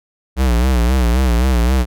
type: tone with vibrato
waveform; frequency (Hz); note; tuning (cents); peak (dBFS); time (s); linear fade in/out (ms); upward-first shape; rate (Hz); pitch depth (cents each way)
square; 61.74; B1; 0; -12; 0.36-1.86; 50; sine; 3.8; 120
effects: none